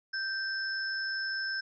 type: tone pair together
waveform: sine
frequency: 1568 / 5253 Hz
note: G6 / E8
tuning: 0 / -7 cents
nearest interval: octave + major sixth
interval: 2093 cents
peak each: -32 / -37 dBFS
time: 0.13-1.61 s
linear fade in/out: 10 ms
effects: none